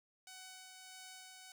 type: tone with tremolo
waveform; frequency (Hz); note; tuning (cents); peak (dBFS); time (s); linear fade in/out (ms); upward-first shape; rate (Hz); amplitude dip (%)
5% pulse; 749; F#5; +21; -39; 0.27-1.52; 2; sine; 1.6; 30
effects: none